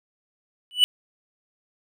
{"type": "tone with exponential growth", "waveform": "triangle", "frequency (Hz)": 2964, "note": "F#7", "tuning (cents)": 2, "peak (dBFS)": -7, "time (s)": [0.71, 0.84], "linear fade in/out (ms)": 0, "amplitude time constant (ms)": 27, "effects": []}